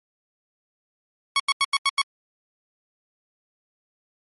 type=tone bursts; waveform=15% pulse; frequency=1108.7 Hz; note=C#6; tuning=in tune; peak=-11 dBFS; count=6; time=1.36-2.017 s; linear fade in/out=2 ms; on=37 ms; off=87 ms; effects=MP3 48 kbps